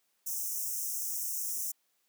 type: high-pass noise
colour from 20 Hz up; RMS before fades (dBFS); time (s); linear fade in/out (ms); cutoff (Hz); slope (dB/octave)
white; -35; 0.26-1.72; 10; 5500; 96
effects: white hiss -75 dBFS RMS until 2.08 s + high-pass 200 Hz 12 dB/octave